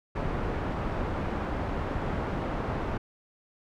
pink low-pass noise, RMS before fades -31 dBFS, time 0.15-2.98 s, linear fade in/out 10 ms, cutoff 1300 Hz, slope 12 dB/octave, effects none

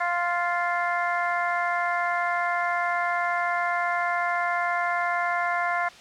harmonic tone, 349.2 Hz, F4, in tune, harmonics 2 / 3 / 4 / 5 / 6, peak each -27 / -29 / -30 / -31 / -32 dBFS, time 0-5.89 s, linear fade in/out 10 ms, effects white hiss -47 dBFS RMS until 6 s + low-pass 5000 Hz 12 dB/octave

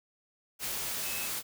sine tone in noise, 2593 Hz, E7, 29 cents flat, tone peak -41 dBFS, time 1.02-1.3 s, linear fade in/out 50 ms, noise white, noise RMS -35 dBFS, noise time 0.59-1.43 s, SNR -9 dB, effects none

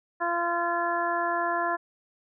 harmonic tone, 343.6 Hz, F4, 28 cents flat, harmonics 1 / 2 / 3 / 4 / 5, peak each -34 / -29 / -29 / -33 / -32 dBFS, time 0.2-1.77 s, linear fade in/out 20 ms, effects none

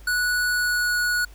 square tone with pitch glide, 1472 to 1461.8 Hz, F#6 to F#6, -9 to -21 cents, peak -21 dBFS, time 0.07-1.25 s, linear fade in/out 5 ms, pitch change -12 cents, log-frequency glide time 0.48-0.95 s, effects added 50 Hz sine -42 dBFS peak until 1.34 s + pink hiss -53 dBFS RMS until 1.34 s

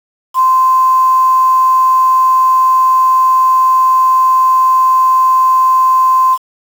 sine tone with quantisation, 1038 Hz, C6, 14 cents flat, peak -6 dBFS, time 0.34-6.38 s, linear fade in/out 50 ms, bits 5, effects none

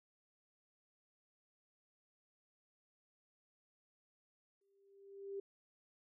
sine tone with exponential growth, 395.5 Hz, G4, 15 cents sharp, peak -39 dBFS, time 4.61-5.4 s, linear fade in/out 5 ms, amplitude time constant 170 ms, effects none

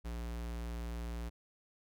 square tone, 58.27 Hz, A#1, in tune, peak -39 dBFS, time 0.04-1.3 s, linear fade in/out 20 ms, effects none

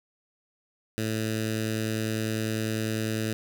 10% pulse tone with notch filter, 110 Hz, A2, in tune, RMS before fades -29 dBFS, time 0.98-3.33 s, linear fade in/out 0 ms, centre 840 Hz, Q 0.7, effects none

